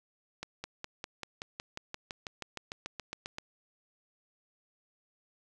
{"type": "accelerating click train", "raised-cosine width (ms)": 0.2, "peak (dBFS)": -21, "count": 19, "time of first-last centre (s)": [0.43, 3.384], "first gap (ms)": 210, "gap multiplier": 0.97, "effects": []}